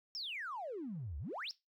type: exponential two-way sweep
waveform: triangle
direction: down then up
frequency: 5600 to 65.41 to 5600 Hz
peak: -36 dBFS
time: 0.15-1.51 s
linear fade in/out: 0 ms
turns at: 1.18 s
effects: noise-tail reverb RT60 0.2 s tail -21 dB re dry + tanh soft clip ceiling -38 dBFS